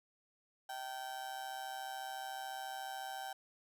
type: tone with amplitude modulation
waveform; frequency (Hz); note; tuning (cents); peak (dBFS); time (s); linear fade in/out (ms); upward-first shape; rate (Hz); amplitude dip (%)
35% pulse; 775; G5; -20; -37; 0.69-3.33; 5; sine; 134; 65
effects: none